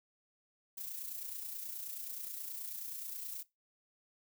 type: noise with amplitude modulation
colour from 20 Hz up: violet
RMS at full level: -41 dBFS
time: 0.77-3.43 s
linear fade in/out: 10 ms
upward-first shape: sine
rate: 29.4 Hz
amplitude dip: 50%
effects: noise-tail reverb RT60 0.2 s tail -19 dB re dry